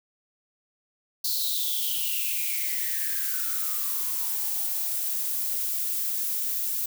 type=noise with high-pass filter sweep; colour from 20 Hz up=violet; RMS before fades=-28 dBFS; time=1.24-6.86 s; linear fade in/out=5 ms; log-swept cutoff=4400 to 240 Hz; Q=9.6; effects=none